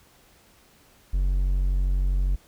triangle tone, 46.25 Hz, F#1, in tune, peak -18 dBFS, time 1.13-2.36 s, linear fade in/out 10 ms, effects pink hiss -57 dBFS RMS until 2.47 s

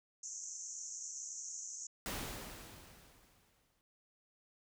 white band-pass noise, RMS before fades -46 dBFS, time 0.23-1.87 s, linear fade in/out 5 ms, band 5900 to 7200 Hz, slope 96 dB/octave
pink noise with exponential decay, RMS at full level -39 dBFS, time 2.06-3.81 s, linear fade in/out 0 ms, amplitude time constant 380 ms
effects none

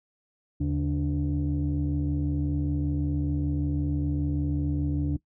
sine tone cluster, 77.7 / 142.9 / 291.7 Hz, D#2 / D3 / D4, -2 / -47 / -12 cents, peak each -27 dBFS, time 0.6-5.17 s, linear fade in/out 10 ms, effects noise-tail reverb RT60 0.1 s tail -20 dB re dry + tanh soft clip ceiling -19 dBFS

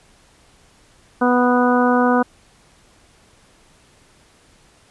harmonic tone, 246.9 Hz, B3, in tune, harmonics 1 / 2 / 3 / 4 / 5 / 6, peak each -16 / -19 / -21 / -22 / -23 / -24 dBFS, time 1.21-2.23 s, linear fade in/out 10 ms, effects pink hiss -53 dBFS RMS until 4.9 s + resampled to 24000 Hz

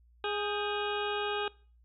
harmonic tone with a mistuned harmonic, 413.9 Hz, G#4, 6 cents flat, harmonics 1 / 2 / 3 / 4 / 6 / 7 / 8 / 9, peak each -34 / -37 / -39 / -40 / -42 / -42 / -43 / -44 dBFS, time 0.24-1.48 s, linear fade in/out 2 ms, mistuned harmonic 4, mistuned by -77 cents, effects noise-tail reverb RT60 0.4 s tail -22 dB re dry + added 59 Hz sine -59 dBFS peak until 1.84 s

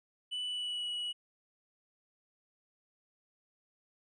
triangle tone with pitch glide, 2978 to 2929 Hz, F#7 to F#7, +11 to -18 cents, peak -33 dBFS, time 0.31-1.13 s, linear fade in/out 20 ms, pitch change -29 cents, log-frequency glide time 0.43-0.87 s, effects resampled to 22050 Hz

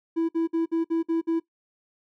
triangle tone bursts, 329.6 Hz, E4, in tune, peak -18 dBFS, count 7, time 0.16-1.4 s, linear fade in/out 20 ms, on 130 ms, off 55 ms, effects noise-tail reverb RT60 0.1 s tail -19 dB re dry + tanh soft clip ceiling -16 dBFS

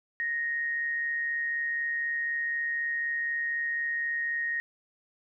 sine tone with amplitude modulation, 1864.7 Hz, A#6, in tune, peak -26 dBFS, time 0.2-4.6 s, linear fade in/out 0 ms, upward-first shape sine, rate 144 Hz, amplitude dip 35%, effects none

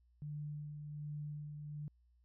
sine tone with tremolo, 148.5 Hz, D3, 20 cents sharp, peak -40 dBFS, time 0.22-1.88 s, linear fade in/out 0 ms, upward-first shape sine, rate 1.3 Hz, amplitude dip 40%, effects added 60 Hz sine -67 dBFS peak until 2.24 s

